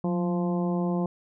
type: harmonic tone with a mistuned harmonic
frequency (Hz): 174.1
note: F3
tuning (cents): -5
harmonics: 1 / 2 / 3 / 4 / 5 / 6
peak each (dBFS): -25 / -31 / -35 / -37 / -39 / -41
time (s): 0.04-1.06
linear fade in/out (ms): 2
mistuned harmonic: 1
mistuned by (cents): +53
effects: none